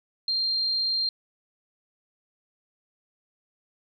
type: tone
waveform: sine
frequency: 4186 Hz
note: C8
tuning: in tune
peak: -23 dBFS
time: 0.28-1.09 s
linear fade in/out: 2 ms
effects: none